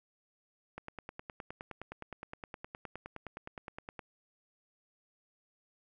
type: click train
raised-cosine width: 0.5 ms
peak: -27 dBFS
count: 32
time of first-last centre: 0.78-3.992 s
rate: 9.65 Hz
effects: none